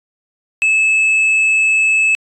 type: tone with tanh clipping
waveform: sine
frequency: 2605 Hz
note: E7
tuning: 21 cents flat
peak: -11 dBFS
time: 0.62-2.15 s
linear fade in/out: 0 ms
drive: 4 dB
effects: resampled to 24000 Hz